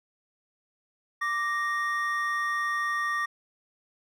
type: tone pair together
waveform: triangle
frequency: 1174.7 / 1862 Hz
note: D6 / A#6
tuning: 0 / -2 cents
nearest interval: minor sixth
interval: 798 cents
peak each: -27 dBFS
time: 1.21-3.26 s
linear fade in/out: 10 ms
effects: none